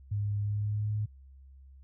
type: tone with pitch glide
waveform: sine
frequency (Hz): 102.9 to 105.98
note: G#2 to G#2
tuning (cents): -16 to +36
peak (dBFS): -28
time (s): 0.11-1.06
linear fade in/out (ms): 10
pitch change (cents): +52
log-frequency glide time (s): 0.42-0.89
effects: added 67 Hz sine -50 dBFS peak until 1.83 s